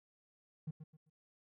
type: tone with echo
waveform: triangle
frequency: 155.56 Hz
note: D#3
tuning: in tune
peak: -34 dBFS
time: 0.67-0.71 s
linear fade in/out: 10 ms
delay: 130 ms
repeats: 3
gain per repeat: -11 dB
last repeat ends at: 1.1 s
effects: tanh soft clip ceiling -35 dBFS